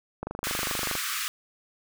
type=click train; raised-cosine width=1 ms; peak=-18 dBFS; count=19; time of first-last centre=0.23-0.953 s; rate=24.9 Hz
type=high-pass noise; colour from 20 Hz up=pink; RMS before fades=-31 dBFS; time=0.44-1.28 s; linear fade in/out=0 ms; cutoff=1100 Hz; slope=96 dB/octave
effects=none